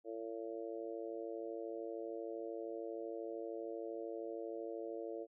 harmonic tone, 112.9 Hz, A2, 45 cents sharp, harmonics 3 / 4 / 5 / 6, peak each -46 / -45 / -47 / -52 dBFS, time 0.04-5.27 s, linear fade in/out 50 ms, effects none

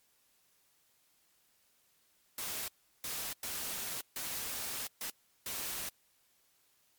white noise bursts at uneven times, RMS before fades -39 dBFS, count 6, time 2.38-2.68 / 3.04-3.33 / 3.43-4.01 / 4.16-4.87 / 5.01-5.1 / 5.46-5.89 s, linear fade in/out 2 ms, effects white hiss -71 dBFS RMS until 6.98 s + MP3 96 kbps

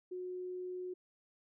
sine tone, 364.3 Hz, F#4, 27 cents flat, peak -39 dBFS, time 0.11-0.94 s, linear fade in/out 10 ms, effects none

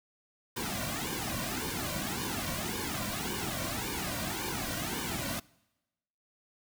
pink noise with flanger, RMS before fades -35 dBFS, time 0.56-5.4 s, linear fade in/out 10 ms, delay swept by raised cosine 1.5 to 2.39 ms, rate 1.8 Hz, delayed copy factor -1, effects noise-tail reverb RT60 1.0 s tail -24 dB re dry

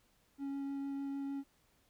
triangle tone with vibrato, 277.2 Hz, C#4, in tune, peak -35 dBFS, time 0.38-1.44 s, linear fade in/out 50 ms, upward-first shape triangle, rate 6.6 Hz, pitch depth 9 cents each way, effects pink hiss -72 dBFS RMS until 1.89 s

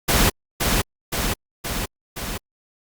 pink noise with echo, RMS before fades -17 dBFS, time 0.08-0.3 s, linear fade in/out 10 ms, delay 520 ms, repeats 4, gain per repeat -3 dB, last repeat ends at 2.38 s, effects Opus 48 kbps

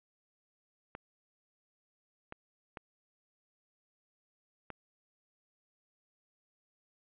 clicks, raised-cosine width 0.5 ms, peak -27 dBFS, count 4, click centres 0.951 / 2.324 / 2.772 / 4.703 s, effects resampled to 8000 Hz

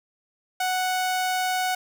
sawtooth tone, 740 Hz, F#5, in tune, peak -19 dBFS, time 0.6-1.75 s, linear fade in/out 5 ms, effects none

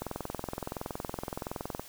click train, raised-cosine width 1 ms, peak -20 dBFS, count 39, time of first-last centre 0.02-1.796 s, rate 21.4 Hz, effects white hiss -50 dBFS RMS until 1.88 s

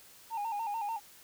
sine tone with vibrato, 863 Hz, A5, 34 cents flat, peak -30 dBFS, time 0.3-1 s, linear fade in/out 50 ms, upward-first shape square, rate 6.8 Hz, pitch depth 88 cents each way, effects tanh soft clip ceiling -31 dBFS + white hiss -56 dBFS RMS until 1.23 s

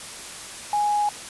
sine tone in noise, 830.6 Hz, G#5, in tune, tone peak -19 dBFS, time 0.73-1.09 s, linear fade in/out 2 ms, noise white, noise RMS -37 dBFS, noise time 0-1.29 s, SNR +15 dB, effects resampled to 24000 Hz

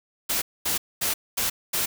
white noise bursts, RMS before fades -25 dBFS, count 5, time 0.29-1.86 s, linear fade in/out 10 ms, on 130 ms, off 230 ms, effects none

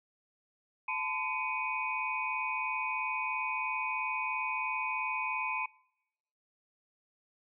sine tone cluster, 876 / 1019 / 2256 / 2491 Hz, A5 / C6 / C#7 / D#7, -8 / -46 / +30 / +1 cents, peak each -39 / -36 / -40 / -35 dBFS, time 0.88-5.66 s, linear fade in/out 5 ms, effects noise-tail reverb RT60 0.9 s tail -25 dB re dry

